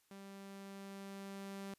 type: tone with level ramp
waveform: sawtooth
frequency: 196.5 Hz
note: G3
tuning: 4 cents sharp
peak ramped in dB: -47 to -40 dBFS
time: 0.11-1.74 s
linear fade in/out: 2 ms
effects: white hiss -75 dBFS RMS until 1.78 s + resampled to 32000 Hz